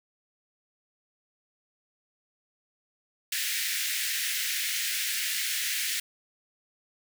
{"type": "high-pass noise", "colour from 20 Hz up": "pink", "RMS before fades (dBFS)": -30, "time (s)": [3.32, 6], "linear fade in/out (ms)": 5, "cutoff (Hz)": 1700, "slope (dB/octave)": 48, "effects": []}